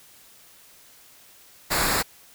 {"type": "noise with comb filter", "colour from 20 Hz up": "pink", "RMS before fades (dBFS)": -23, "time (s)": [1.7, 2.03], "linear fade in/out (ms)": 20, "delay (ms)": 0.33, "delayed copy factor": -0.6, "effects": ["white hiss -52 dBFS RMS until 2.34 s"]}